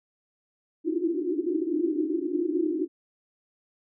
pink band-pass noise, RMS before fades -27 dBFS, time 0.84-2.88 s, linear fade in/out 50 ms, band 300 to 360 Hz, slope 96 dB/octave, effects none

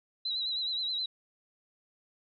sine tone with vibrato, 3952 Hz, B7, in tune, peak -30 dBFS, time 0.25-1.06 s, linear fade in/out 5 ms, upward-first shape sine, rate 9.5 Hz, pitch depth 62 cents each way, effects none

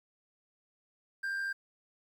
triangle tone with amplitude modulation, 1587 Hz, G6, 21 cents sharp, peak -29 dBFS, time 1.23-1.53 s, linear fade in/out 10 ms, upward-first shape sine, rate 92.9 Hz, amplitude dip 35%, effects 11-bit

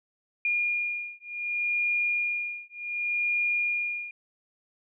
sine beating tone pair, 2422 / 2422.67 Hz, D#7 / D#7, -47 / -47 cents, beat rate 0.67 Hz, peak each -29 dBFS, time 0.45-4.11 s, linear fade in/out 2 ms, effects none

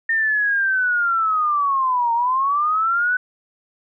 sine linear two-way sweep, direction down then up, 1826 to 919 to 1507 Hz, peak -16 dBFS, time 0.09-3.17 s, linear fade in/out 5 ms, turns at 2.13 s, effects none

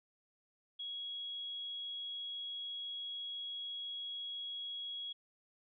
sine tone, 3322 Hz, G#7, in tune, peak -40 dBFS, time 0.79-5.13 s, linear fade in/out 10 ms, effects none

